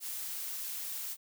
blue noise, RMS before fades -39 dBFS, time 0-1.17 s, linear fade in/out 50 ms, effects none

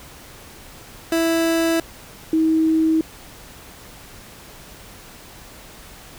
30% pulse / sine tone pair in turn, 329.6 / 319.5 Hz, E4 / D#4, 0 / +46 cents, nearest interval minor second, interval 54 cents, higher first, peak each -14 dBFS, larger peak neither, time 1.12-1.8 / 2.33-3.01 s, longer neither, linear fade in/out 2 ms, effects pink hiss -42 dBFS RMS until 6.18 s

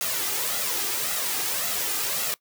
white noise with flanger, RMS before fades -27 dBFS, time 0.01-2.34 s, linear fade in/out 0 ms, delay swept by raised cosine 1.5 to 2.5 ms, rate 1.8 Hz, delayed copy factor +0.55, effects noise-tail reverb RT60 0.1 s tail -21 dB re dry + high-pass 150 Hz 12 dB/octave

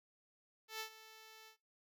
5% pulse tone with ADSR envelope, 440 Hz, A4, in tune, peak -29 dBFS, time 0.68-1.57 s, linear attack 120 ms, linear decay 92 ms, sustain -16 dB, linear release 96 ms, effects noise-tail reverb RT60 0.2 s tail -18 dB re dry

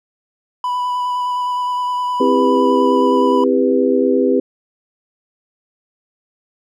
triangle tone with vibrato, 990 Hz, B5, 4 cents sharp, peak -15 dBFS, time 0.64-3.44 s, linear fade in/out 2 ms, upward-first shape square, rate 9.7 Hz, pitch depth 10 cents each way
sine chord, C major seventh, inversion none, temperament equal with one note detuned, 261.6 / 329.6 / 399.3 / 493.9 Hz, C4 / E4 / G4 / B4, 0 / 0 / +32 / 0 cents, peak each -16 / -21 / -16 / -17 dBFS, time 2.2-4.4 s, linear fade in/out 5 ms
effects none

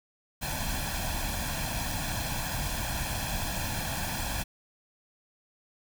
pink noise with comb filter, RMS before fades -32 dBFS, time 0.41-4.44 s, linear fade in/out 20 ms, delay 1.2 ms, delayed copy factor +0.75, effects none

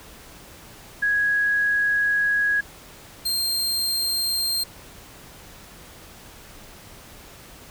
sine / sawtooth tone pair in turn, 1661.2 / 4186 Hz, G#6 / C8, 0 / 0 cents, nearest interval octave + major third, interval 1600 cents, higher second, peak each -18 / -19 dBFS, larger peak first, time 1.02-2.61 / 3.25-4.64 s, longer first, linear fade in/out 10 ms, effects pink hiss -45 dBFS RMS until 7.7 s

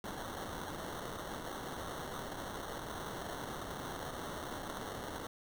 white noise with sample-and-hold, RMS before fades -43 dBFS, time 0.04-5.27 s, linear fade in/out 2 ms, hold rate 2450 Hz, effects none

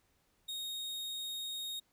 40% pulse tone, 3729 Hz, A#7, in tune, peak -37 dBFS, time 0.48-1.8 s, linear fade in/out 10 ms, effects pink hiss -74 dBFS RMS until 1.92 s

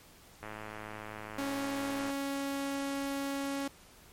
click train, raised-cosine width 0.5 ms, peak -27 dBFS, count 180, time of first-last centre 0.43-2.103 s, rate 107 Hz
sawtooth tone, 277.2 Hz, C#4, in tune, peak -29 dBFS, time 1.38-3.68 s, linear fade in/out 5 ms
effects pink hiss -57 dBFS RMS until 4.12 s + MP3 64 kbps

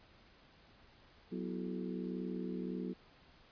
harmonic tone with a mistuned harmonic, 61.74 Hz, B1, in tune, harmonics 3 / 4 / 5 / 6 / 7, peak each -41 / -43 / -45 / -47 / -48 dBFS, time 1.31-2.94 s, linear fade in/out 20 ms, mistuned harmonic 5, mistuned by +120 cents, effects pink hiss -63 dBFS RMS until 3.51 s + resampled to 11025 Hz

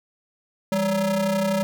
square ring-modulated tone, 185.5 Hz, F#3, 5 cents sharp, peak -18 dBFS, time 0.72-1.63 s, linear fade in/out 0 ms, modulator 387 Hz, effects 10-bit

